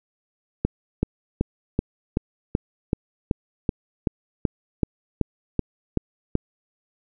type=click train; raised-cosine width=3 ms; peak=-7 dBFS; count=16; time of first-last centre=0.65-6.353 s; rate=2.63 Hz; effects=none